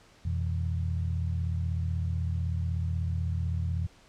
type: tone cluster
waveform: sine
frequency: 85.7 / 121.8 / 162.7 Hz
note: F2 / B2 / E3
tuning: -32 / -24 / -22 cents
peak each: -28 / -35 / -37 dBFS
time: 0.25-3.87 s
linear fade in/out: 5 ms
effects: pink hiss -58 dBFS RMS until 4.08 s + low-pass 7000 Hz 12 dB/octave